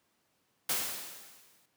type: noise with exponential decay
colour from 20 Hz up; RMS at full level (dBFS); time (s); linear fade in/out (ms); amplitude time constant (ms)
white; -29; 0.69-1.66; 5; 210
effects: pink hiss -74 dBFS RMS until 1.76 s + high-pass 150 Hz 12 dB/octave